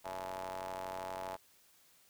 sawtooth ring-modulated tone, 92.5 Hz, F#2, in tune, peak -33 dBFS, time 0.04-1.37 s, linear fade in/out 20 ms, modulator 759 Hz, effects white hiss -66 dBFS RMS until 2.09 s

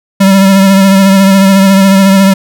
square tone with vibrato, 194.1 Hz, G3, 17 cents flat, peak -3 dBFS, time 0.2-2.34 s, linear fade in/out 10 ms, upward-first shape triangle, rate 14 Hz, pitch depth 36 cents each way, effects none

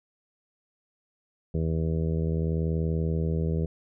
harmonic tone, 80.7 Hz, E2, 36 cents flat, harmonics 1 / 2 / 3 / 4 / 5 / 6 / 7 / 8, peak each -28 / -27 / -39 / -39 / -35 / -37 / -46 / -49 dBFS, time 1.54-3.66 s, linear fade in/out 5 ms, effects none

